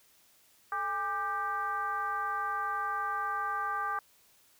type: tone with frequency modulation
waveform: sine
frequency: 1188 Hz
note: D6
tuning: 20 cents sharp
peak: -30 dBFS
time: 0.72-3.99 s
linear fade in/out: 2 ms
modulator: 375 Hz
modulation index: 1
effects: white hiss -64 dBFS RMS until 4.59 s